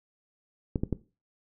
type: clicks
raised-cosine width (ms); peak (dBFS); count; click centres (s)
3; -14; 3; 0.758 / 0.835 / 0.927
effects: noise-tail reverb RT60 0.3 s tail -17 dB re dry